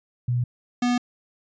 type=tone pair in turn; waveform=sine / square; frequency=122.3 / 244.6 Hz; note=B2 / B3; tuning=-16 / -16 cents; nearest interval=octave; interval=1200 cents; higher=second; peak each=-20 dBFS; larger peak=neither; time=0.28-0.44 / 0.82-0.98 s; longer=neither; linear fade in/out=5 ms; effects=resampled to 16000 Hz